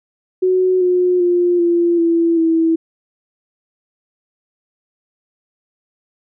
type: tone with pitch steps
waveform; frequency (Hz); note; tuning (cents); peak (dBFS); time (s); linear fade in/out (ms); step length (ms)
sine; 370 / 360.9 / 352.1 / 343.4 / 335 / 326.8; F#4 / F#4 / F4 / F4 / E4 / E4; 0 / -43 / +14 / -29 / +28 / -15; -11; 0.42-2.76; 10; 390
effects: none